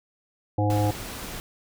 harmonic tone, 103.83 Hz, G#2, in tune, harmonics 1 / 3 / 5 / 7 / 8, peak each -22 / -27 / -29 / -30 / -31 dBFS, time 0.58-0.91 s, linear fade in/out 5 ms
pink noise, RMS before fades -36 dBFS, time 0.7-1.4 s, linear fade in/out 0 ms
effects none

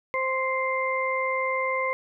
harmonic tone, 523.3 Hz, C5, in tune, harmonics 1 / 2 / 4, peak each -28 / -28 / -28 dBFS, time 0.14-1.93 s, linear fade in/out 0 ms, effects none

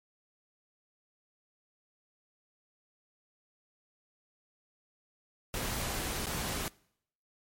pink noise with dropouts, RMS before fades -35 dBFS, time 5.54-6.68 s, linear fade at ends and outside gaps 0 ms, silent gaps 6.257-6.268 s, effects noise-tail reverb RT60 0.7 s tail -24 dB re dry + MP3 64 kbps

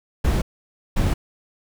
brown noise bursts at uneven times, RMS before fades -19 dBFS, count 2, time 0.24-0.42 / 0.96-1.14 s, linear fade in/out 10 ms, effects none

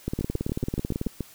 two click trains, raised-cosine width 3 ms, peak -14 / -15 dBFS, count 19 / 8, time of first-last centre 0.08-1.069 / 0.21-1.207 s, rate 18.2 / 7.02 Hz, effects white hiss -51 dBFS RMS until 1.34 s

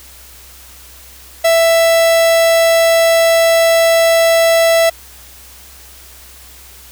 45% pulse tone, 662 Hz, E5, 7 cents sharp, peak -8 dBFS, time 1.44-4.9 s, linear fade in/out 10 ms, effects added 64 Hz sine -42 dBFS peak until 6.91 s + white hiss -39 dBFS RMS until 6.91 s

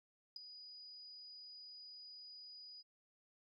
sine tone with ADSR envelope, 4932 Hz, D#8, 16 cents flat, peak -40 dBFS, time 0.36-2.83 s, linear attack 3 ms, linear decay 9 ms, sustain -12 dB, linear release 31 ms, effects tanh soft clip ceiling -37 dBFS

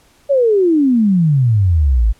sine exponential sweep, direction down, 578 to 50 Hz, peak -9 dBFS, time 0.29-2.13 s, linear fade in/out 20 ms, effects pink hiss -52 dBFS RMS until 2.19 s + low-pass 12000 Hz 12 dB/octave

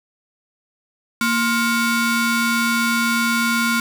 30% pulse ring-modulated tone, 821 Hz, G#5, 20 cents flat, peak -11 dBFS, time 1.21-3.8 s, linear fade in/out 2 ms, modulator 589 Hz, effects none

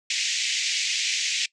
pink band-pass noise, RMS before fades -26 dBFS, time 0.1-1.46 s, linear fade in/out 5 ms, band 2100 to 7300 Hz, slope 48 dB/octave, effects noise-tail reverb RT60 0.1 s tail -21 dB re dry

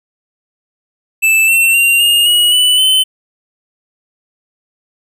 square tone with pitch steps, 2637 / 2702 / 2768 / 2836 / 2906 / 2977 / 3050 Hz, E7 / E7 / F7 / F7 / F#7 / F#7 / G7, 0 / +42 / -16 / +26 / -32 / +10 / -48 cents, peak -8 dBFS, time 1.22-3.04 s, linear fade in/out 20 ms, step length 260 ms, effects none

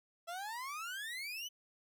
30% pulse exponential sweep, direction up, 659.3 to 3062 Hz, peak -38 dBFS, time 0.27-1.49 s, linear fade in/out 20 ms, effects none

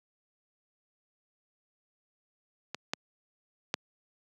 clicks, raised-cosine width 0.2 ms, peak -18 / -12 / -10 dBFS, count 3, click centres 2.746 / 2.935 / 3.741 s, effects high-pass 150 Hz 12 dB/octave

